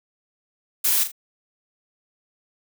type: noise with echo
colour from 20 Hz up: blue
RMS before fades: -20 dBFS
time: 0.84-1.04 s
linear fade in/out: 10 ms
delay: 39 ms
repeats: 2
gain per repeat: -9 dB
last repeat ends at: 1.118 s
effects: none